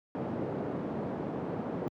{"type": "band-pass noise", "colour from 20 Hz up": "pink", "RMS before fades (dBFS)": -35, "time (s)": [0.15, 1.88], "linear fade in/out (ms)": 0, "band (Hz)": [160, 600], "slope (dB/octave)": 12, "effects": ["high-pass 100 Hz 12 dB/octave"]}